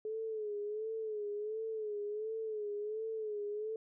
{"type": "tone with vibrato", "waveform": "sine", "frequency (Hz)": 428.2, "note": "A4", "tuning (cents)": -47, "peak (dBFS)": -36, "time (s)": [0.05, 3.76], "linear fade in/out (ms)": 2, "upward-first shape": "sine", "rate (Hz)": 1.4, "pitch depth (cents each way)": 70, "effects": []}